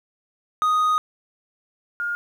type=tone pair in turn; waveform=triangle / sine; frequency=1244.5 / 1419.1 Hz; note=D#6 / F6; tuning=0 / +27 cents; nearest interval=major second; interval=227 cents; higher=second; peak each=-15 / -23 dBFS; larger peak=first; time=0.62-0.98 / 2-2.15 s; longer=first; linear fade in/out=0 ms; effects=9-bit